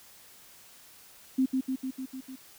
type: tone with echo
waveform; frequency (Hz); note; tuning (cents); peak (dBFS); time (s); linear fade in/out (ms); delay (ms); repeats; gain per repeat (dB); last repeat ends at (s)
sine; 261.6; C4; 0; -21; 1.38-1.46; 10; 150; 6; -3; 2.36
effects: white hiss -54 dBFS RMS until 2.58 s